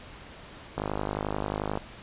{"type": "click train", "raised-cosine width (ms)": 1, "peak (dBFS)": -15, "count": 52, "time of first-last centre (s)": [0.78, 1.774], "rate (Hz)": 51.3, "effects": ["pink hiss -46 dBFS RMS until 2.02 s", "resampled to 8000 Hz"]}